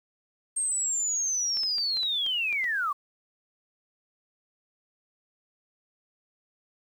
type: linear sweep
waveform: sine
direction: down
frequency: 8560 to 1100 Hz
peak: -25 dBFS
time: 0.56-2.93 s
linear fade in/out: 10 ms
type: clicks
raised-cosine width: 0.2 ms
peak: -25 dBFS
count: 8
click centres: 1.571 / 1.634 / 1.783 / 1.971 / 2.032 / 2.264 / 2.527 / 2.642 s
effects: 9-bit